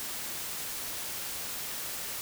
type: noise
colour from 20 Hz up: white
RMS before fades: -37 dBFS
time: 0-2.21 s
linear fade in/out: 0 ms
effects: none